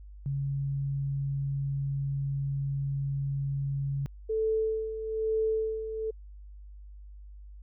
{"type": "tone", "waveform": "sine", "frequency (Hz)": 138.59, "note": "C#3", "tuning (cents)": 0, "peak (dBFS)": -28, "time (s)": [0.26, 4.06], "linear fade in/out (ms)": 0}
{"type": "tone with tremolo", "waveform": "sine", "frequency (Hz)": 440, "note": "A4", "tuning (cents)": 0, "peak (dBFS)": -24, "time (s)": [4.29, 6.11], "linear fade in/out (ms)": 10, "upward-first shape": "sine", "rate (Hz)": 1.1, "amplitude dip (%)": 65}
{"effects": ["added 50 Hz sine -44 dBFS peak until 7.62 s"]}